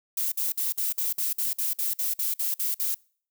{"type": "noise bursts", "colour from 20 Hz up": "violet", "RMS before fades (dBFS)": -27, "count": 14, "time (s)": [0.17, 2.946], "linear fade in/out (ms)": 5, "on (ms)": 150, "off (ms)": 52, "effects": ["noise-tail reverb RT60 0.5 s tail -26 dB re dry"]}